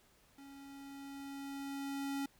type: tone with level ramp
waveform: square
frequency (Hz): 277.2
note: C#4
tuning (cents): 0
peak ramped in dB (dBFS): -53 to -36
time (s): 0.38-2.26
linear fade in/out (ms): 5
effects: pink hiss -68 dBFS RMS until 2.39 s